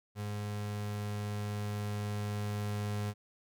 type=tone with level ramp; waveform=35% pulse; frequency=103.8 Hz; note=G#2; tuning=in tune; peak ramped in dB=-34 to -31 dBFS; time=0.15-3.14 s; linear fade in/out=50 ms; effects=none